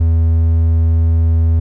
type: tone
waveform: triangle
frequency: 81.9 Hz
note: E2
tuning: 11 cents flat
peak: -7 dBFS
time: 0-1.6 s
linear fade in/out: 10 ms
effects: none